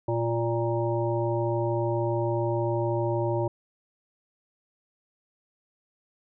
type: harmonic tone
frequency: 116.54 Hz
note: A#2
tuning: in tune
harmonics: 1 / 3 / 5 / 7 / 8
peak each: -28 / -28 / -30 / -37 / -34 dBFS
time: 0.08-3.48 s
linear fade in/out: 5 ms
effects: none